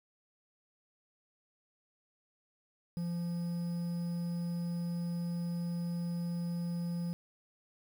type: tone with quantisation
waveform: triangle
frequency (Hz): 172.2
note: F3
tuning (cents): -24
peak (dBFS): -31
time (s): 2.97-7.13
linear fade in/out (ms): 0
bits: 9
effects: none

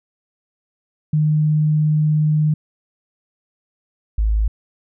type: tone pair in turn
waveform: sine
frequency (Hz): 152.8 / 53.53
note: D#3 / A1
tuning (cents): -31 / -47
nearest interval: octave + tritone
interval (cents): 1816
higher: first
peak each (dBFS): -13 / -14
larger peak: first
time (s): 1.13-2.54 / 4.18-4.48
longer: first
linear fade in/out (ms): 5
effects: none

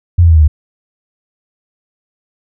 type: tone with pitch steps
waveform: sine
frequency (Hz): 87.31 / 84.09 / 80.99 / 78.01 / 75.13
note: F2 / E2 / E2 / D#2 / D2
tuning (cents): 0 / +35 / -30 / +5 / +40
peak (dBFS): -3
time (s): 0.18-0.48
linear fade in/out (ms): 10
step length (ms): 60
effects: none

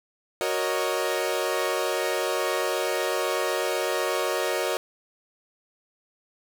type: chord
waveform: sawtooth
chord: D# minor seventh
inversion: first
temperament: equal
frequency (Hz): 370 / 466.2 / 554.4 / 622.3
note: F#4 / A#4 / C#5 / D#5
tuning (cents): 0 / 0 / 0 / 0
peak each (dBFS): -26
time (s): 0.41-4.77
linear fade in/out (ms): 0
effects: none

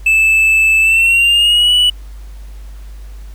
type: tone with pitch glide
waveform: triangle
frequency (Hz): 2629 to 2951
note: E7 to F#7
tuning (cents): -5 to -5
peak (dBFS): -6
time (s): 0.06-1.9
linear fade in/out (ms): 5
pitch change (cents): +200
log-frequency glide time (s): 0.81-1.73
effects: added 50 Hz sine -28 dBFS peak until 3.34 s + pink hiss -47 dBFS RMS until 3.34 s

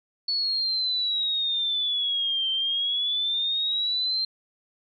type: exponential two-way sweep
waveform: sine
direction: down then up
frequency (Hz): 4435 to 3124 to 4166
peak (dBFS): -23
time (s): 0.28-4.25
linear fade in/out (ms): 5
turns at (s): 2.5
effects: none

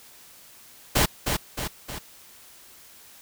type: noise with echo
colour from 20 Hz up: pink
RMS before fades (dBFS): -20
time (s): 0.95-1.06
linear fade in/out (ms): 10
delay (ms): 310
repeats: 3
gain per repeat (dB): -5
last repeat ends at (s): 1.99
effects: white hiss -50 dBFS RMS until 3.21 s

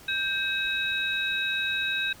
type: tone cluster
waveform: sine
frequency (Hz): 1573 / 2564 / 3814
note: G6 / E7 / A#7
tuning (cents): +6 / -49 / +39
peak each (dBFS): -29 / -30 / -30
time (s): 0.08-2.13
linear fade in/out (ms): 5
effects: pink hiss -50 dBFS RMS until 2.2 s

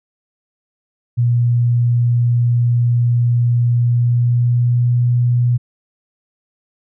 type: tone with pitch glide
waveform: sine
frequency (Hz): 120 to 121.68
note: B2 to B2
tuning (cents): -49 to -25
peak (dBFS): -11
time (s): 1.17-5.58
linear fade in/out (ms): 20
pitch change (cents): +24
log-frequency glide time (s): 3.75-4.98
effects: none

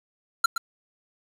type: tone with echo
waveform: square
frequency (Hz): 1366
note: F6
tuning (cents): -39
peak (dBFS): -16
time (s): 0.44-0.46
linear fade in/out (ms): 5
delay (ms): 120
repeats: 1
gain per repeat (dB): -9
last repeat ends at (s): 0.58
effects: low-pass 12000 Hz 12 dB/octave + 7-bit

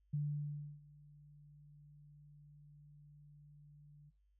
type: tone with ADSR envelope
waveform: sine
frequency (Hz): 146.83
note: D3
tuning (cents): 0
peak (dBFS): -33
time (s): 0.13-4.11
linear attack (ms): 11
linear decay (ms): 660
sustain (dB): -24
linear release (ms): 23
effects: noise-tail reverb RT60 0.2 s tail -18 dB re dry + added 50 Hz sine -70 dBFS peak until 4.39 s

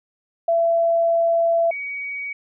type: tone pair in turn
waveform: sine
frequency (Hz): 671 / 2257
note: E5 / C#7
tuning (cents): +31 / +31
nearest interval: octave + major sixth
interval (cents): 2100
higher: second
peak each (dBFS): -15 / -26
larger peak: first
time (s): 0.48-1.71 / 1.71-2.33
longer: first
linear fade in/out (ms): 5
effects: none

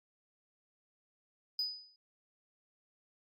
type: tone with exponential decay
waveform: sine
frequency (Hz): 4980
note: D#8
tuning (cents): +1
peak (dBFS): -27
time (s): 1.59-1.96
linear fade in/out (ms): 2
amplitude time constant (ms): 80
effects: tanh soft clip ceiling -29 dBFS + MP3 64 kbps

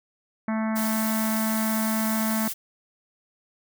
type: harmonic tone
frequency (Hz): 220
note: A3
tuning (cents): 0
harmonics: 1 / 3 / 4 / 5 / 6 / 7 / 8 / 9 / 10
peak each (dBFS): -24 / -34 / -36 / -38 / -40 / -41 / -42 / -43 / -44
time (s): 0.48-2.48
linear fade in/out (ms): 2
type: noise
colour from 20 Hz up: blue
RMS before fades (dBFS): -31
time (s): 0.75-2.54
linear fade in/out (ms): 20
effects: none

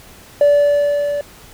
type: tone with level ramp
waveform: triangle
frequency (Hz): 579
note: D5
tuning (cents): -25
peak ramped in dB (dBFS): -4 to -16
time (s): 0.41-1.21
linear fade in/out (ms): 2
effects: tanh soft clip ceiling -4 dBFS + pink hiss -42 dBFS RMS until 1.53 s

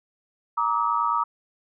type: tone cluster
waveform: sine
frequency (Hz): 940 / 1165 / 1274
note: A#5 / D6 / D#6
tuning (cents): +14 / -14 / +41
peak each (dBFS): -25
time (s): 0.57-1.24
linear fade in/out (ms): 10
effects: none

